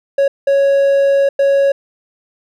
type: tone bursts at uneven times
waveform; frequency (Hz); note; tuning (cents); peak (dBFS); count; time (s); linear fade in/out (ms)
triangle; 554.4; C#5; 0; -7; 3; 0.18-0.28 / 0.47-1.29 / 1.39-1.72; 5
effects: none